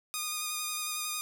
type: tone with vibrato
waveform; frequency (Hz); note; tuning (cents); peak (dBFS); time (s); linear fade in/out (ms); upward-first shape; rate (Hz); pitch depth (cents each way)
5% pulse; 1227; D#6; -25; -21; 0.14-1.21; 0; square; 11; 13
effects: none